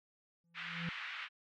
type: tone with exponential growth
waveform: triangle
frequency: 169.1 Hz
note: E3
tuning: 44 cents sharp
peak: -33 dBFS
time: 0.44-0.89 s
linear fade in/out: 2 ms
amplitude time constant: 96 ms
type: band-pass noise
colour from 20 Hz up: pink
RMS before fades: -44 dBFS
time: 0.54-1.29 s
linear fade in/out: 50 ms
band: 1400 to 3000 Hz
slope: 24 dB/octave
effects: none